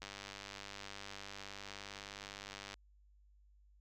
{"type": "click train", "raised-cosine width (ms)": 0.2, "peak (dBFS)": -29, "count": 272, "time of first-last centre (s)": [0.02, 2.741], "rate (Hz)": 99.6, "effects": ["added 50 Hz sine -63 dBFS peak until 3.8 s"]}